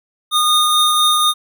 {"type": "tone pair together", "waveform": "square", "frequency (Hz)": [1225, 3671], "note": ["D#6", "A#7"], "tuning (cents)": [-27, -27], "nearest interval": "octave + perfect fifth", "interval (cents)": 1900, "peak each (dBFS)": -15, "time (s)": [0.31, 1.34], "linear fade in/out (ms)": 50, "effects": []}